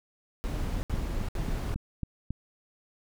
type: noise bursts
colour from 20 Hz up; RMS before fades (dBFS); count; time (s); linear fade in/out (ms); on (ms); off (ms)
brown; -31; 3; 0.44-1.742; 0; 390; 66
type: click train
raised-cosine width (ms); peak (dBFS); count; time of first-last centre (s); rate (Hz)
5; -20; 6; 0.94-2.306; 3.66
effects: none